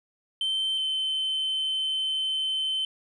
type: tone pair in turn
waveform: sine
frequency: 3101 / 3074 Hz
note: G7 / G7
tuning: -19 / -35 cents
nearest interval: unison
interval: 16 cents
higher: first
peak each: -22 / -23 dBFS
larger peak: first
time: 0.41-0.78 / 0.78-2.85 s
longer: second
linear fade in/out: 2 ms
effects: tanh soft clip ceiling -23 dBFS